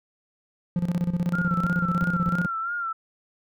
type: tone with tremolo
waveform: triangle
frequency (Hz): 174.61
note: F3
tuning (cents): 0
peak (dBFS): -18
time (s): 0.76-2.46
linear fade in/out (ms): 2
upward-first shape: square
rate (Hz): 16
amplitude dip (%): 75
type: tone with vibrato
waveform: sine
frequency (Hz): 1373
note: F6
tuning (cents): -30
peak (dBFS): -26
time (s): 1.33-2.93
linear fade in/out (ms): 10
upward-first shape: sine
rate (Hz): 3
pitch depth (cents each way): 66
type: clicks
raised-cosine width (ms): 5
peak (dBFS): -20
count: 3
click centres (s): 1.642 / 2.026 / 2.281
effects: none